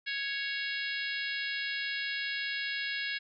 harmonic tone with a mistuned harmonic, 554.4 Hz, C#5, in tune, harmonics 3 / 4 / 5 / 6 / 7 / 8 / 9, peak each -36 / -38 / -40 / -42 / -43 / -44 / -45 dBFS, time 0.06-3.19 s, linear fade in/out 20 ms, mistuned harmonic 8, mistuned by -54 cents, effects none

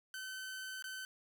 sawtooth tone with dropouts, 1528 Hz, G6, 45 cents flat, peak -39 dBFS, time 0.14-1.05 s, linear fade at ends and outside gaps 1 ms, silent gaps 0.824-0.841 s, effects none

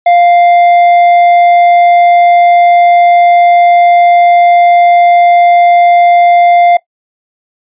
sine tone with tanh clipping, 698.5 Hz, F5, in tune, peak -4 dBFS, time 0.06-6.77 s, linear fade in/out 5 ms, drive 7 dB, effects noise-tail reverb RT60 0.1 s tail -19 dB re dry + resampled to 8000 Hz

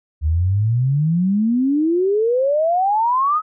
sine exponential sweep, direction up, 73.42 to 1290 Hz, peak -14 dBFS, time 0.21-3.42 s, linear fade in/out 50 ms, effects none

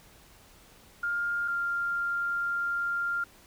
sine tone pair in turn, 1407 / 1394.9 Hz, F6 / F6, +12 / -2 cents, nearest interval unison, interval 14 cents, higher first, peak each -27 dBFS, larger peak neither, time 1.03-1.48 / 1.48-3.24 s, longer second, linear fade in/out 5 ms, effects pink hiss -56 dBFS RMS until 3.46 s

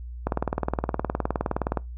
click train, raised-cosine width 1 ms, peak -10 dBFS, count 30, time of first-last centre 0.27-1.773 s, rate 19.3 Hz, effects noise-tail reverb RT60 0.2 s tail -22 dB re dry + added 60 Hz sine -34 dBFS peak until 1.97 s

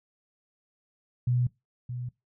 sine tone with echo, 123.3 Hz, B2, 2 cents flat, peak -22 dBFS, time 1.27-1.47 s, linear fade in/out 5 ms, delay 620 ms, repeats 1, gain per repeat -10 dB, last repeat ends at 2.09 s, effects noise-tail reverb RT60 0.2 s tail -21 dB re dry

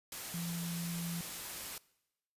sine tone in noise, 170.3 Hz, F3, 43 cents flat, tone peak -37 dBFS, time 0.34-1.21 s, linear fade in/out 2 ms, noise white, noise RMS -43 dBFS, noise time 0.12-1.78 s, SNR +3 dB, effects noise-tail reverb RT60 0.9 s tail -22 dB re dry + resampled to 32000 Hz

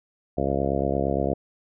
harmonic tone, 68.7 Hz, C#2, 15 cents flat, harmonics 1 / 2 / 3 / 4 / 5 / 6 / 7 / 8 / 9 / 10, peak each -31 / -31 / -31 / -31 / -31 / -31 / -31 / -31 / -31 / -31 dBFS, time 0.37-1.34 s, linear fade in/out 10 ms, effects none

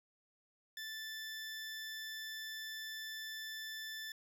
20% pulse tone, 1760 Hz, A6, in tune, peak -38 dBFS, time 0.77-4.12 s, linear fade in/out 2 ms, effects none

